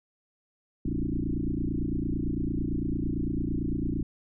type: tone with frequency modulation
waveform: sine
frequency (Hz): 162.1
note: E3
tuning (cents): -29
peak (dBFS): -26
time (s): 0.85-4.03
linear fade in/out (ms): 5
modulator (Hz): 28.9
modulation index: 5.7
effects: none